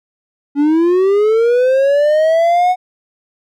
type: linear sweep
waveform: triangle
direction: up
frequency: 280 to 740 Hz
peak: -7 dBFS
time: 0.55-2.76 s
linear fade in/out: 50 ms
effects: none